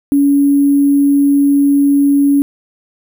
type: tone with sample-and-hold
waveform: sine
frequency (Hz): 282.2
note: C#4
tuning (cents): +31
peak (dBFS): -7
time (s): 0.12-2.42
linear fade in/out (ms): 0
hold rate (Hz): 11025
effects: none